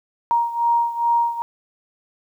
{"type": "beating tone pair", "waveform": "sine", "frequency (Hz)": [938, 940.4], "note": ["A#5", "A#5"], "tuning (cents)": [11, 15], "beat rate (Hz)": 2.4, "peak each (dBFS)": [-18, -22], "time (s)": [0.31, 1.42], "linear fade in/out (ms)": 0, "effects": ["9-bit"]}